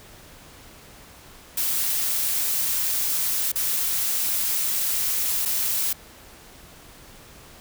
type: noise with dropouts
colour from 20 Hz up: blue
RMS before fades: -24 dBFS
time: 1.57-5.93 s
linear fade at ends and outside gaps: 5 ms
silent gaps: 3.519-3.556 / 5.452-5.456 s
effects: pink hiss -47 dBFS RMS until 7.6 s